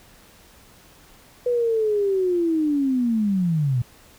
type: linear sweep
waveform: sine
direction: down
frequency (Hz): 494.4 to 117.2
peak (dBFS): -18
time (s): 1.46-3.82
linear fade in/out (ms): 5
effects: pink hiss -51 dBFS RMS until 4.18 s